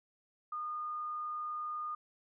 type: tone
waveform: sine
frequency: 1222 Hz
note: D#6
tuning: 32 cents flat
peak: -36 dBFS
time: 0.52-1.95 s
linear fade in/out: 5 ms
effects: none